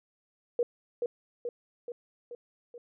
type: tone with echo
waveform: sine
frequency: 480 Hz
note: B4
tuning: 49 cents flat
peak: -23 dBFS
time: 0.59-0.63 s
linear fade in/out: 2 ms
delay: 430 ms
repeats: 5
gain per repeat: -4 dB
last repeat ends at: 2.78 s
effects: none